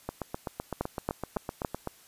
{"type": "two click trains", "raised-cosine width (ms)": 1, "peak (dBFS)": [-18, -14], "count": [15, 4], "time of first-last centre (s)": [[0.09, 1.873], [0.81, 1.648]], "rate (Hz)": [7.85, 3.58], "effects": ["white hiss -57 dBFS RMS until 2.07 s", "resampled to 32000 Hz"]}